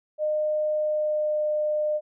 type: tone with pitch glide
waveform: sine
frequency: 610 to 605.1 Hz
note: D#5 to D#5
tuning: -34 to -48 cents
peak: -22 dBFS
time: 0.18-2.01 s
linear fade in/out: 50 ms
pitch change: -14 cents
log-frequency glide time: 0.75-1.49 s
effects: none